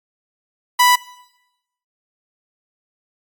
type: tone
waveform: sawtooth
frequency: 987.8 Hz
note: B5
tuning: in tune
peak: -6 dBFS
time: 0.79-0.96 s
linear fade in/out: 10 ms
effects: noise-tail reverb RT60 0.9 s tail -20 dB re dry + MP3 96 kbps